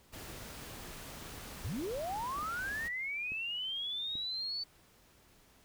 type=noise; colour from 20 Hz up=pink; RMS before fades=-47 dBFS; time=0.12-2.89 s; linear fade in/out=20 ms
type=clicks; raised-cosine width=3 ms; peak=-37 dBFS; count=5; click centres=1.225 / 2.384 / 2.43 / 3.32 / 4.154 s
type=linear sweep; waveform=sine; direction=up; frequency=59.4 to 4534 Hz; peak=-35 dBFS; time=1.64-4.64 s; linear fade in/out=10 ms
effects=pink hiss -64 dBFS RMS until 5.64 s

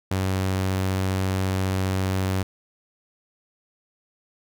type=tone; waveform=sawtooth; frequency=94.7 Hz; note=F#2; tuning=41 cents sharp; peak=-18 dBFS; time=0.11-2.43 s; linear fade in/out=5 ms; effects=none

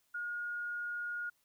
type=tone; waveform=sine; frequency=1433 Hz; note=F6; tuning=44 cents sharp; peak=-36 dBFS; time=0.14-1.3 s; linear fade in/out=10 ms; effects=white hiss -75 dBFS RMS until 1.44 s

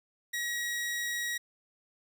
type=tone; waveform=sawtooth; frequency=1906 Hz; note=A#6; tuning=38 cents sharp; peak=-28 dBFS; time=0.33-1.38 s; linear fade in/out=10 ms; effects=none

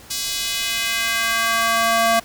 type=tone with high-pass filter sweep; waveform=square; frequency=228.3 Hz; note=A#3; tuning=36 cents flat; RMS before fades=-20 dBFS; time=0.1-2.2 s; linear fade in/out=10 ms; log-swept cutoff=4800 to 650 Hz; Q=1.3; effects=pink hiss -43 dBFS RMS until 2.24 s

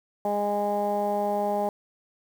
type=tone with low-pass filter; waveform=15% pulse; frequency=205.3 Hz; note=G#3; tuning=20 cents flat; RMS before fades=-26 dBFS; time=0.25-1.69 s; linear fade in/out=2 ms; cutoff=760 Hz; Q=5.1; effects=8-bit

